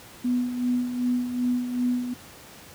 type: tone with tremolo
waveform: sine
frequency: 246.9 Hz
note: B3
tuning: in tune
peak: -20 dBFS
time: 0.24-2.14 s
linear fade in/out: 10 ms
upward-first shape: sine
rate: 2.6 Hz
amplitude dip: 60%
effects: pink hiss -46 dBFS RMS until 2.74 s + high-pass 80 Hz 12 dB/octave